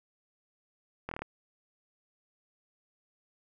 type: slowing click train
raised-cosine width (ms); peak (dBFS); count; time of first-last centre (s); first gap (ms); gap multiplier
0.5; -21; 6; 1.09-1.22; 24; 1.04
effects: none